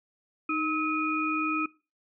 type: tone cluster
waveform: sine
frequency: 310.4 / 1283 / 2462 Hz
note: D#4 / E6 / D#7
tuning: -4 / -47 / -19 cents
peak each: -30 dBFS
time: 0.49-1.66 s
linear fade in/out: 5 ms
effects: noise-tail reverb RT60 0.3 s tail -20 dB re dry